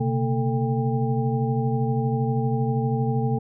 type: tone cluster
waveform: sine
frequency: 127.5 / 140.1 / 228.9 / 443.4 / 797 Hz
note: C3 / C#3 / A#3 / A4 / G5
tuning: -44 / +19 / -31 / +13 / +28 cents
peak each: -23 / -30 / -27 / -29 / -31 dBFS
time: 0-3.39 s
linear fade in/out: 10 ms
effects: none